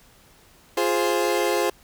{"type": "chord", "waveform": "30% pulse", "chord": "F minor", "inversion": "none", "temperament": "equal", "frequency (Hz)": [349.2, 415.3, 523.3], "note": ["F4", "Ab4", "C5"], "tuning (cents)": [0, 0, 0], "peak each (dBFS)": -22, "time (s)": [0.77, 1.7], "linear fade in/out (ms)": 5, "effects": ["pink hiss -54 dBFS RMS until 1.83 s"]}